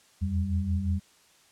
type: tone cluster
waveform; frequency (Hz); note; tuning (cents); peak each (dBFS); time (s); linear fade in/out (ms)
sine; 81.1 / 86.8 / 195.5; E2 / F2 / G3; -28 / -10 / -4; -32 / -27 / -31; 0.21-1; 20
effects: white hiss -60 dBFS RMS until 1.51 s + low-pass 9000 Hz 12 dB/octave